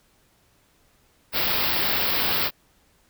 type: band-stop noise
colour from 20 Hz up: white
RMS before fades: -23 dBFS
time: 1.32-2.51 s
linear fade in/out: 50 ms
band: 5200 to 14000 Hz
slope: 96 dB/octave
effects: pink hiss -62 dBFS RMS until 3.09 s